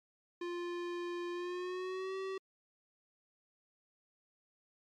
square tone with pitch glide, 349.2 to 383 Hz, F4 to G4, 0 to -40 cents, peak -38 dBFS, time 0.41-2.38 s, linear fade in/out 5 ms, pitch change +160 cents, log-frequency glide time 1.32-2.16 s, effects low-pass 4000 Hz 12 dB/octave + MP3 64 kbps

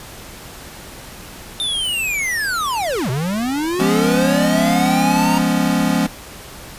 square linear two-way sweep, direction down then up, 3626 to 120.1 to 937 Hz, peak -19 dBFS, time 1.6-5.38 s, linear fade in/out 0 ms, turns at 3.1 s
square chord, C# dominant seventh, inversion first, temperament equal with one note detuned, 173.61 / 207.7 / 246.9 / 277.2 Hz, E#3 / G#3 / B3 / C#4, -10 / 0 / 0 / 0 cents, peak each -21 dBFS, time 3.79-6.07 s, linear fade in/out 10 ms
effects pink hiss -36 dBFS RMS until 6.78 s + resampled to 32000 Hz

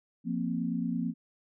sine chord, F suspended fourth, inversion none, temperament just, 174.61 / 232.8 / 261.9 Hz, F3 / Bb3 / C4, 0 / -2 / +2 cents, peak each -33 / -32 / -34 dBFS, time 0.24-1.14 s, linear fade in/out 50 ms, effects none

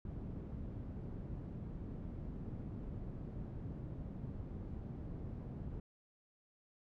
white low-pass noise, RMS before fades -45 dBFS, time 0.05-5.8 s, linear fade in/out 2 ms, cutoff 170 Hz, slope 12 dB/octave, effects none

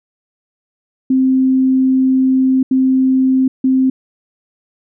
sine tone bursts at uneven times, 261.6 Hz, C4, in tune, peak -9 dBFS, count 3, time 1.1-2.63 / 2.71-3.48 / 3.64-3.9 s, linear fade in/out 5 ms, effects none

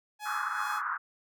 sawtooth tone with tremolo, 842 Hz, G#5, 24 cents sharp, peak -32 dBFS, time 0.19-0.82 s, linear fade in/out 50 ms, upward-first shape sine, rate 2.5 Hz, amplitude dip 60%
pink band-pass noise, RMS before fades -33 dBFS, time 0.25-0.98 s, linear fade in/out 20 ms, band 1100 to 1500 Hz, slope 48 dB/octave
effects none

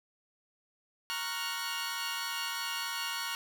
15% pulse chord, Gb major seventh, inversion first, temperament equal, 932.3 / 1108.7 / 1396.9 / 1480 Hz, Bb5 / Db6 / F6 / Gb6, 0 / 0 / 0 / 0 cents, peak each -33 dBFS, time 1.1-3.35 s, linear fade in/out 0 ms, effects none

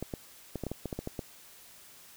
clicks, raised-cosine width 2 ms, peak -21 dBFS, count 11, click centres 0.026 / 0.138 / 0.557 / 0.637 / 0.667 / 0.716 / 0.857 / 0.928 / 0.99 / 1.074 / 1.192 s, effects white hiss -54 dBFS RMS until 2.16 s

